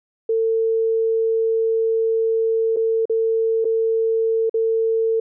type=tone with dropouts; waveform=sine; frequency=450 Hz; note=A4; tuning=39 cents sharp; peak=-16 dBFS; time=0.29-5.2 s; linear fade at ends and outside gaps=5 ms; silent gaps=2.763-2.768 / 3.055-3.096 / 3.645-3.651 / 4.496-4.541 s; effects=none